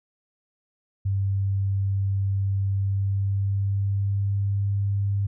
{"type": "tone with pitch glide", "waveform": "sine", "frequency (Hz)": [98, 100.06], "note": ["G2", "G2"], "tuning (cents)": [0, 36], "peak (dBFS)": -21, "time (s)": [1.05, 5.27], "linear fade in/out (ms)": 10, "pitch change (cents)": 36, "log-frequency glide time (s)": [2.71, 4.71], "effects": []}